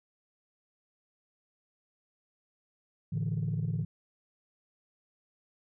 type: chord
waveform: sine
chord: A suspended fourth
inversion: none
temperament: equal with one note detuned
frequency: 110 / 145.65 / 164.81 Hz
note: A2 / D3 / E3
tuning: 0 / -14 / 0 cents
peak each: -32 dBFS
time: 3.12-3.85 s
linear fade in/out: 10 ms
effects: tanh soft clip ceiling -24 dBFS